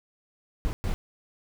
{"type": "noise bursts at uneven times", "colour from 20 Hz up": "brown", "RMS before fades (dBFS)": -27, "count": 2, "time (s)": [[0.65, 0.73], [0.84, 0.94]], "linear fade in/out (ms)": 0, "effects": []}